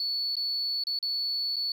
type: tone with dropouts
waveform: sine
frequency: 4435 Hz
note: C#8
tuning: in tune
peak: -26 dBFS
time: 0-1.72 s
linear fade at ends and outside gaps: 2 ms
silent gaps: 0.355-0.367 / 0.838-0.869 / 0.989-1.027 / 1.559-1.565 s
effects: tanh soft clip ceiling -23 dBFS + 10-bit